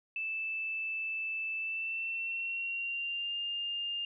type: tone with pitch glide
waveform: sine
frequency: 2637 to 2810 Hz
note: E7 to F7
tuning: 0 to +10 cents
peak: -33 dBFS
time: 0.16-4.05 s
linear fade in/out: 2 ms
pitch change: +110 cents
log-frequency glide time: 1.57-3.36 s
effects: none